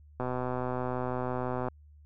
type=click train; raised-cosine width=1 ms; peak=-19 dBFS; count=188; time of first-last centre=0.2-1.684 s; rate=126 Hz; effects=added 74 Hz sine -52 dBFS peak until 2.05 s